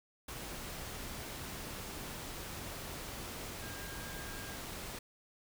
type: tone in noise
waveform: sine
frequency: 1613 Hz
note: G6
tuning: 49 cents sharp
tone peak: -50 dBFS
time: 3.62-4.56 s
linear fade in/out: 5 ms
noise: pink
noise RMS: -44 dBFS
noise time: 0.28-4.99 s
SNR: -9 dB
effects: none